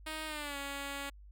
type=tone with pitch glide; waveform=5% pulse; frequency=312.5 to 280 Hz; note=D#4 to C#4; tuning=+8 to +18 cents; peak=-27 dBFS; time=0.06-1.1 s; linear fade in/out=10 ms; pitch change=-190 cents; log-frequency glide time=0.26-0.57 s; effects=added 50 Hz sine -51 dBFS peak until 1.31 s